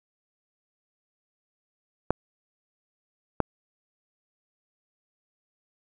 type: clicks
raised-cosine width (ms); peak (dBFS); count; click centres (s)
1; -7; 2; 2.106 / 3.403
effects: none